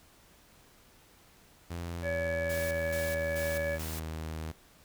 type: tone with pitch glide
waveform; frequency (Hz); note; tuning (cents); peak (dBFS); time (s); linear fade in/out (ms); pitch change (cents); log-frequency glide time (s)
sawtooth; 85.6 to 79.41; F2 to D#2; -34 to +36; -32; 1.7-4.52; 10; -130; 2.07-3.64
type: harmonic tone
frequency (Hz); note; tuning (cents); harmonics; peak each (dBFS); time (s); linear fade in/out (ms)
567; C#5; +39; 1 / 3 / 4; -31 / -37 / -43; 2.02-3.79; 50
type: noise with tremolo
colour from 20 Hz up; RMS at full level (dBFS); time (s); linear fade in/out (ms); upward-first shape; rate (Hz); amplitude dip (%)
white; -42; 2.49-4; 10; square; 2.3; 75
effects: pink hiss -60 dBFS RMS until 4.84 s